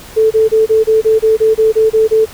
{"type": "tone bursts", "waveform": "sine", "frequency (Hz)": 440, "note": "A4", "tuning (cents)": 0, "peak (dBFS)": -6, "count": 12, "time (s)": [0.16, 2.257], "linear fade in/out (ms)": 20, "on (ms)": 150, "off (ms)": 27, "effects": ["pink hiss -34 dBFS RMS until 2.33 s"]}